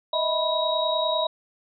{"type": "tone cluster", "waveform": "sine", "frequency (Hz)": [620, 650, 986, 3815], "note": ["D#5", "E5", "B5", "A#7"], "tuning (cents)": [-6, -24, -3, 39], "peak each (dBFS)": -27, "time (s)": [0.13, 1.27], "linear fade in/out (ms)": 5, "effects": []}